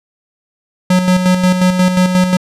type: tone with tremolo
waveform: square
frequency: 182.9 Hz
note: F#3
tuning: 20 cents flat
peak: -8 dBFS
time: 0.9-2.37 s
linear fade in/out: 5 ms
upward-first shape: square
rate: 5.6 Hz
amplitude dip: 50%
effects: low-pass 10000 Hz 12 dB/octave